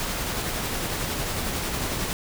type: noise with tremolo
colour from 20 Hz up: pink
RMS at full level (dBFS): -27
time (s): 0-2.13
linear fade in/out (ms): 0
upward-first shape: triangle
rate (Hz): 11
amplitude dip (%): 30
effects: none